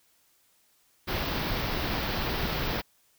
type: band-stop noise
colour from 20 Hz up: pink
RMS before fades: -30 dBFS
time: 1.07-2.82 s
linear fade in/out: 20 ms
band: 5200 to 14000 Hz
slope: 48 dB/octave
effects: white hiss -66 dBFS RMS until 3.18 s